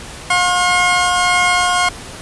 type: tone pair together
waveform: 20% pulse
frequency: 716.1 / 1075 Hz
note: F5 / C6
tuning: +43 / +47 cents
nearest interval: perfect fifth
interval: 704 cents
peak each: -10 dBFS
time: 0.3-1.89 s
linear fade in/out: 5 ms
effects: pink hiss -32 dBFS RMS until 2.21 s + resampled to 24000 Hz